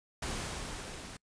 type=noise with level ramp; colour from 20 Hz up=pink; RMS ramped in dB=-36 to -46 dBFS; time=0.22-1.17 s; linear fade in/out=5 ms; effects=noise-tail reverb RT60 0.1 s tail -26 dB re dry + resampled to 22050 Hz